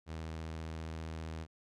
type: tone with vibrato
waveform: sawtooth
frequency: 80.2 Hz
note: E2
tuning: 47 cents flat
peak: -36 dBFS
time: 0.06-1.47 s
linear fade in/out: 50 ms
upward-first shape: square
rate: 15 Hz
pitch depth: 16 cents each way
effects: low-pass 7000 Hz 12 dB/octave